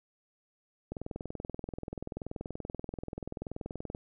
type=click train; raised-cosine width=2 ms; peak=-24 dBFS; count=64; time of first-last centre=0.92-3.949 s; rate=20.8 Hz; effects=none